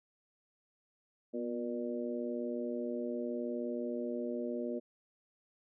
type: harmonic tone with a mistuned harmonic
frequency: 119.2 Hz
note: A#2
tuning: 39 cents sharp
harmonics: 2 / 3 / 4 / 5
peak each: -38 / -40 / -41 / -42 dBFS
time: 1.33-4.8 s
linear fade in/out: 20 ms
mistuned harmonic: 2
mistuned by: +41 cents
effects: none